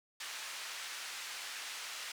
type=band-pass noise; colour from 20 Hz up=pink; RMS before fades=-44 dBFS; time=0.2-2.12 s; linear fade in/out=5 ms; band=1500 to 7900 Hz; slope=12 dB/octave; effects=none